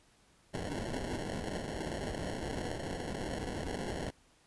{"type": "noise with sample-and-hold", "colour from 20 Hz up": "white", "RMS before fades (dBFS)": -38, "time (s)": [0.53, 4.11], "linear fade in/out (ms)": 20, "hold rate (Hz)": 1225, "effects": ["pink hiss -66 dBFS RMS until 4.46 s", "resampled to 24000 Hz"]}